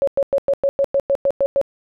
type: tone bursts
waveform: sine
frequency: 554.4 Hz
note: C#5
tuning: in tune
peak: -13 dBFS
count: 11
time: 0.02-1.614 s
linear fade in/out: 0 ms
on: 54 ms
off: 100 ms
effects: none